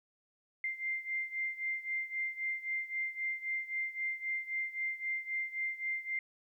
sine beating tone pair, 2093 / 2096.8 Hz, C7 / C7, 0 / +3 cents, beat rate 3.8 Hz, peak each -36 / -39 dBFS, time 0.64-6.19 s, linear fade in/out 2 ms, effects 12-bit

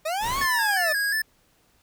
40% pulse linear two-way sweep, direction up then down, 601 to 1122 to 601 Hz, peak -24 dBFS, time 0.05-0.93 s, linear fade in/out 10 ms, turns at 0.39 s
pink noise, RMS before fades -34 dBFS, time 0.2-0.47 s, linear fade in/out 50 ms
square tone with vibrato, 1699 Hz, G#6, 39 cents sharp, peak -23 dBFS, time 0.41-1.22 s, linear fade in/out 5 ms, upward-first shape square, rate 2.8 Hz, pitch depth 55 cents each way
effects pink hiss -63 dBFS RMS until 1.82 s

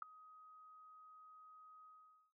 sine tone with ADSR envelope, 1258 Hz, D#6, 19 cents sharp, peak -36 dBFS, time 0.02-2.33 s, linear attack 3 ms, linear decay 6 ms, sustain -22 dB, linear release 480 ms, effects none

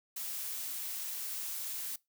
blue noise, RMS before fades -39 dBFS, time 0.16-1.96 s, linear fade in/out 5 ms, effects noise-tail reverb RT60 0.2 s tail -22 dB re dry

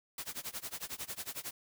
white noise with tremolo, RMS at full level -39 dBFS, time 0.18-1.51 s, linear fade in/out 2 ms, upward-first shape sine, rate 11 Hz, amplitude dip 95%, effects none

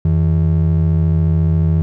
triangle ring-modulated tone, 123.47 Hz, B2, in tune, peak -6 dBFS, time 0.05-1.82 s, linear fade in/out 0 ms, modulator 37.1 Hz, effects none

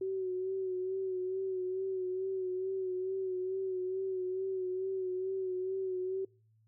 sine tone with vibrato, 375.2 Hz, F#4, 24 cents sharp, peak -32 dBFS, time 0.01-6.25 s, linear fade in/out 5 ms, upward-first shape sine, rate 2.3 Hz, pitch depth 39 cents each way, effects noise-tail reverb RT60 0.4 s tail -25 dB re dry + added 110 Hz sine -65 dBFS peak until 6.67 s

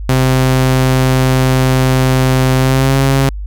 sawtooth tone with pitch glide, 130 to 135.52 Hz, C3 to C#3, -11 to -39 cents, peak -5 dBFS, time 0.09-3.29 s, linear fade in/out 2 ms, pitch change +72 cents, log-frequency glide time 2.58-2.97 s, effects added 50 Hz sine -20 dBFS peak until 3.46 s

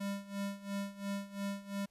square tone with tremolo, 199.2 Hz, G3, 28 cents sharp, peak -35 dBFS, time 0-1.86 s, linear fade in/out 10 ms, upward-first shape sine, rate 2.9 Hz, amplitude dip 85%, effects pink hiss -75 dBFS RMS until 1.9 s + resampled to 32000 Hz

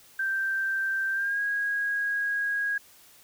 sine tone with pitch glide, 1568 to 1644.1 Hz, G6 to G#6, 0 to -18 cents, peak -25 dBFS, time 0.19-2.78 s, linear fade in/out 5 ms, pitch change +82 cents, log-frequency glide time 1.12-1.41 s, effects white hiss -55 dBFS RMS until 3.23 s

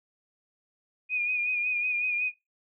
sine tone with vibrato, 2459 Hz, D#7, 21 cents flat, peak -25 dBFS, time 1.09-2.32 s, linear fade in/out 50 ms, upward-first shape sine, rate 5.4 Hz, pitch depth 40 cents each way, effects noise-tail reverb RT60 0.2 s tail -20 dB re dry

